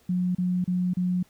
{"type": "tone bursts", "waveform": "sine", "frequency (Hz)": 180.5, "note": "F#3", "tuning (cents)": -43, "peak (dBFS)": -22, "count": 4, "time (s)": [0.09, 1.229], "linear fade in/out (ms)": 5, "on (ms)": 260, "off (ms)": 33, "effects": ["pink hiss -61 dBFS RMS until 1.29 s"]}